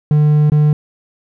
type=tone with dropouts; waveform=triangle; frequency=150 Hz; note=D3; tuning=37 cents sharp; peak=-6 dBFS; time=0.11-0.73 s; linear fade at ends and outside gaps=2 ms; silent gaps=0.499-0.519 s; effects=none